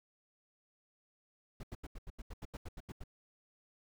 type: noise bursts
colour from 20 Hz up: brown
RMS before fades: -44 dBFS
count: 13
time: 1.6-3.038 s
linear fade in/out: 5 ms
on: 34 ms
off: 83 ms
effects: none